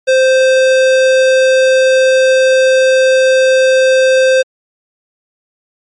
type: tone with hard clipping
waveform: sine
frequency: 522 Hz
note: C5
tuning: 4 cents flat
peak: -8 dBFS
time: 0.07-4.43 s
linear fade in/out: 20 ms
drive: 18 dB
effects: MP3 48 kbps